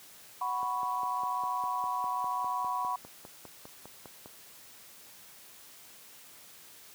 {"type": "chord", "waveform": "sine", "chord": "F# suspended fourth", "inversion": "none", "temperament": "equal", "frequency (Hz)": [740, 987.8, 1108.7], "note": ["F#5", "B5", "C#6"], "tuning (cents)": [0, 0, 0], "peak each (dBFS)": [-37, -32, -35], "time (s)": [0.41, 2.96], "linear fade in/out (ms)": 5}
{"type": "click train", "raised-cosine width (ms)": 1, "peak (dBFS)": -32, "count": 19, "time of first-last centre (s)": [0.63, 4.259], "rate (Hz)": 4.96}
{"effects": ["white hiss -53 dBFS RMS until 6.94 s", "high-pass 80 Hz 12 dB/octave"]}